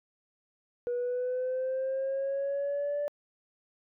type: linear sweep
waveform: sine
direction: up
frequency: 482.6 to 585 Hz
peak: -27 dBFS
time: 0.87-3.08 s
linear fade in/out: 0 ms
effects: tanh soft clip ceiling -26 dBFS